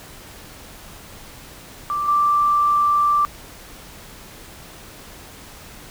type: tone with level steps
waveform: sine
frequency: 1174.7 Hz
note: D6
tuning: in tune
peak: -20 / -14 dBFS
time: 1.9-3.25 s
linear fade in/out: 0 ms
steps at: 2.08 s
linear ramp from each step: 5 ms
effects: pink hiss -41 dBFS RMS until 5.9 s